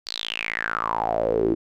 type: tone with band-pass filter sweep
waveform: sawtooth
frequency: 55.8 Hz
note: A1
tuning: 25 cents sharp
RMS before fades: -25 dBFS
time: 0.06-1.55 s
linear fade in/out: 20 ms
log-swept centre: 4700 to 320 Hz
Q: 8.3
effects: none